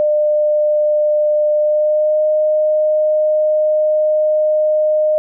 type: tone with pitch glide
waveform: sine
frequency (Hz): 602 to 613.6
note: D5 to D#5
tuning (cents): +43 to -24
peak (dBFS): -11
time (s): 0-5.18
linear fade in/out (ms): 0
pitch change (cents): +33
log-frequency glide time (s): 1.57-2.23
effects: none